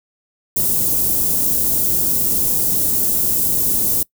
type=band-stop noise; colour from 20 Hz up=white; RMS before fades=-17 dBFS; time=0.56-4.03 s; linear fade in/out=5 ms; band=350 to 11000 Hz; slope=12 dB/octave; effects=noise-tail reverb RT60 0.1 s tail -23 dB re dry